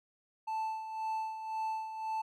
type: tone with tremolo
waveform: triangle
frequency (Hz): 880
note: A5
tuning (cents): 0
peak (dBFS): -30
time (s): 0.47-2.22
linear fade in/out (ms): 10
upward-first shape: sine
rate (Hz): 1.9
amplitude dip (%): 60
effects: none